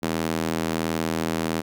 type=tone with high-pass filter; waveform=square; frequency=40.72 Hz; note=E1; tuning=20 cents flat; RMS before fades=-26 dBFS; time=0.02-1.62 s; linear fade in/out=20 ms; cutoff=230 Hz; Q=1.1; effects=none